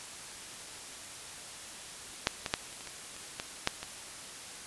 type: clicks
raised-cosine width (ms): 0.2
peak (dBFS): -7 / -15 / -9 / -30 / -28 / -25 / -28 / -17 / -8 / -20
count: 10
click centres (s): 2.271 / 2.462 / 2.539 / 2.728 / 2.808 / 2.873 / 3.165 / 3.399 / 3.674 / 3.83
effects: white hiss -45 dBFS RMS until 4.66 s + resampled to 24000 Hz